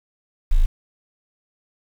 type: tone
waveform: sine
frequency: 27.5 Hz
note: A0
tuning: in tune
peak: -9 dBFS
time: 0.51-0.66 s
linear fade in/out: 10 ms
effects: tanh soft clip ceiling -10 dBFS + 7-bit